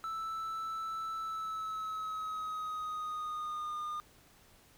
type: tone with pitch glide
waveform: triangle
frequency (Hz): 1318.5 to 1216.1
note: E6 to D#6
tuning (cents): 0 to -40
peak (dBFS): -34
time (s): 0.04-4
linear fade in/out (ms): 0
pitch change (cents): -140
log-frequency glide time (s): 1.18-3.77
effects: pink hiss -62 dBFS RMS until 4.77 s